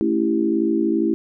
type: chord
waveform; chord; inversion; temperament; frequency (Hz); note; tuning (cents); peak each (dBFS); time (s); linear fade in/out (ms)
sine; A dominant seventh; none; equal; 220 / 277.2 / 329.6 / 392; A3 / C#4 / E4 / G4; 0 / 0 / 0 / 0; -23 / -25 / -19 / -25; 0.01-1.14; 0
effects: none